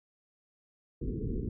pink low-pass noise, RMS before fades -34 dBFS, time 1.01-1.49 s, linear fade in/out 5 ms, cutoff 450 Hz, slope 96 dB/octave, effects none

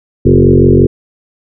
sine tone with frequency modulation, 246.9 Hz, B3, in tune, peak -3 dBFS, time 0.25-0.87 s, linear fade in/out 10 ms, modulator 45.7 Hz, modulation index 4, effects none

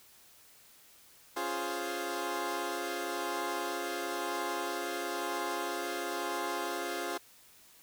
15% pulse chord, Db major seventh, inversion none, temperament equal, 277.2 / 349.2 / 415.3 / 523.3 Hz, Db4 / F4 / Ab4 / C5, 0 / 0 / 0 / 0 cents, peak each -36 / -30 / -33 / -35 dBFS, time 1.36-7.18 s, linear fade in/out 10 ms, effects white hiss -59 dBFS RMS until 7.82 s

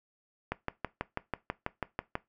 click train, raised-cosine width 0.5 ms, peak -16 dBFS, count 11, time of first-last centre 0.52-2.154 s, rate 6.12 Hz, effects noise-tail reverb RT60 0.2 s tail -19 dB re dry

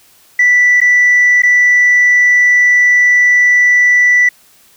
sine tone with dropouts, 1970 Hz, B6, 5 cents flat, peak -4 dBFS, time 0.39-4.29 s, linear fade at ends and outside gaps 5 ms, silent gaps 0.804-0.814 / 1.421-1.433 s, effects tanh soft clip ceiling -3 dBFS + white hiss -47 dBFS RMS until 4.76 s

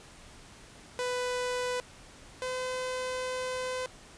sawtooth tone pair in turn, 497.3 / 509.8 Hz, B4 / C5, +12 / -45 cents, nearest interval unison, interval 43 cents, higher second, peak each -26 / -28 dBFS, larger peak first, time 0.99-1.8 / 2.42-3.86 s, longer second, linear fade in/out 0 ms, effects pink hiss -52 dBFS RMS until 4.17 s + resampled to 22050 Hz

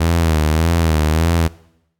sawtooth tone with vibrato, 80.4 Hz, E2, 43 cents flat, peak -9 dBFS, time 0-1.48 s, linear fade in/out 10 ms, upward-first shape sine, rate 1.7 Hz, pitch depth 85 cents each way, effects noise-tail reverb RT60 0.8 s tail -21 dB re dry

